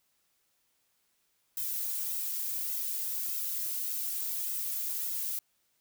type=noise with flanger; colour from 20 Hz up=violet; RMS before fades=-34 dBFS; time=1.57-5.39 s; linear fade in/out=2 ms; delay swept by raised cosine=1.7 to 2.7 ms; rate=1.7 Hz; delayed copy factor=-0.85; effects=white hiss -74 dBFS RMS until 5.8 s